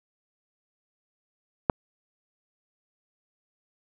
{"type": "click", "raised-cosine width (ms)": 1, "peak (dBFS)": -5, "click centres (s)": 1.698, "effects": []}